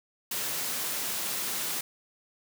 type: high-pass noise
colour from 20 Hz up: white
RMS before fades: -32 dBFS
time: 0.31-1.81 s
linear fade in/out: 5 ms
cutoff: 110 Hz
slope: 24 dB/octave
effects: none